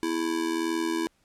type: tone with amplitude modulation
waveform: square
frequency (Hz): 329.6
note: E4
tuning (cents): 0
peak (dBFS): -23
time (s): 0.03-1.07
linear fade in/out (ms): 0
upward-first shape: sine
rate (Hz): 81.9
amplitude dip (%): 75
effects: pink hiss -68 dBFS RMS until 1.24 s + low-pass 11000 Hz 12 dB/octave